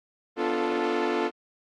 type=chord; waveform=sawtooth; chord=B half-diminished seventh; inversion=none; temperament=equal with one note detuned; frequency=246.9 / 291.6 / 349.2 / 440 Hz; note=B3 / D4 / F4 / A4; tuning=0 / -12 / 0 / 0 cents; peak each=-29 / -28 / -24 / -24 dBFS; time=0.36-1.31 s; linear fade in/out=50 ms; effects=low-pass 3000 Hz 12 dB/octave + Opus 24 kbps